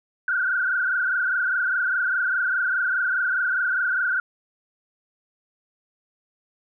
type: tone with frequency modulation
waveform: sine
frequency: 1480 Hz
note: F#6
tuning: in tune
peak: -20 dBFS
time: 0.28-4.2 s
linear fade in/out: 2 ms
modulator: 24.9 Hz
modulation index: 3.1
effects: none